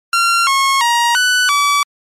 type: tone with pitch steps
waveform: sawtooth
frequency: 1375 / 1089 / 945 / 1491 / 1148 Hz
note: F6 / C#6 / A#5 / F#6 / D6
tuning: -27 / -31 / +23 / +13 / -40 cents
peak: -7 dBFS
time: 0.13-1.83 s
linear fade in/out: 2 ms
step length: 340 ms
effects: low-pass 10000 Hz 12 dB/octave + MP3 64 kbps